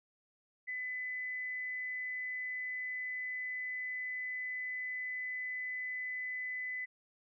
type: tone with amplitude modulation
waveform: sine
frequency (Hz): 2007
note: B6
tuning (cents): +27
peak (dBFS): -35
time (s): 0.67-6.86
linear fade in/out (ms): 20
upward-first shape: sine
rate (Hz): 218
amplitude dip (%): 30
effects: none